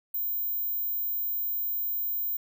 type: tone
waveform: sine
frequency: 15150 Hz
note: A#9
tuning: 27 cents sharp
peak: -27 dBFS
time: 0.14-2.37 s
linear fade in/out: 5 ms
effects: none